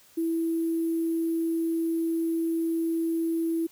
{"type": "tone with sample-and-hold", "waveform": "sine", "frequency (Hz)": 329.4, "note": "E4", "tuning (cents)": -1, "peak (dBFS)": -24, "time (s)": [0.17, 3.67], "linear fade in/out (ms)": 10, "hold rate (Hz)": 11025, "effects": ["white hiss -57 dBFS RMS until 3.71 s"]}